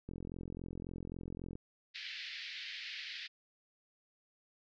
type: click train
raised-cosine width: 3 ms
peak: -31 dBFS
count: 65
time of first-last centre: 0.09-1.555 s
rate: 43.7 Hz
type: band-pass noise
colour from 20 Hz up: pink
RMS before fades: -45 dBFS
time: 1.94-3.28 s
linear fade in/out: 20 ms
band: 1800 to 4800 Hz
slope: 48 dB/octave
effects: none